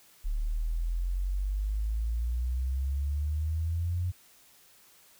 sine exponential sweep, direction up, 36.24 to 91.1 Hz, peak -27 dBFS, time 0.24-4.12 s, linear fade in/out 20 ms, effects white hiss -59 dBFS RMS until 5.19 s

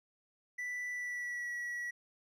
triangle tone with pitch glide, 1975.5 to 1931.5 Hz, B6 to B6, 0 to -39 cents, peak -35 dBFS, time 0.58-1.91 s, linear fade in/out 10 ms, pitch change -39 cents, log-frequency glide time 0.91-1.5 s, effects none

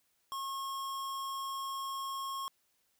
square tone, 1085 Hz, C#6, 37 cents flat, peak -37 dBFS, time 0.32-2.48 s, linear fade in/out 0 ms, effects white hiss -75 dBFS RMS until 2.99 s

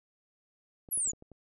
clicks, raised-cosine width 2 ms, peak -37 dBFS, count 6, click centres 0.888 / 0.976 / 1.075 / 1.134 / 1.224 / 1.317 s
sine exponential sweep, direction down, 11840 to 6645 Hz, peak -28 dBFS, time 0.91-1.12 s, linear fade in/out 20 ms
effects none

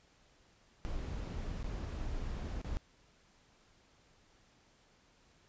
brown noise with dropouts, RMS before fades -39 dBFS, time 0.85-2.77 s, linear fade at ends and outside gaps 0 ms, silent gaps 1.63-1.644 / 2.615-2.646 s, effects pink hiss -67 dBFS RMS until 5.48 s + resampled to 16000 Hz

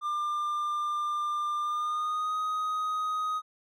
triangle tone with pitch glide, 1196 to 1252.6 Hz, D6 to D#6, +31 to +11 cents, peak -26 dBFS, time 0.01-3.42 s, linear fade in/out 50 ms, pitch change +80 cents, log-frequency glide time 1.61-2.36 s, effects none

